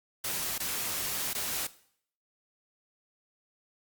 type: noise with dropouts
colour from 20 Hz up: white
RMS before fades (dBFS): -33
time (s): 0.24-1.67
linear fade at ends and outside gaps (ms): 5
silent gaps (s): 0.581-0.6 / 1.333-1.348
effects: noise-tail reverb RT60 0.6 s tail -17 dB re dry + Opus 48 kbps